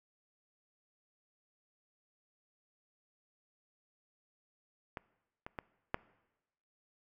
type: clicks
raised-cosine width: 0.5 ms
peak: -25 / -28 / -24 / -16 dBFS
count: 4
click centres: 4.972 / 5.465 / 5.588 / 5.944 s
effects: noise-tail reverb RT60 1.0 s tail -21 dB re dry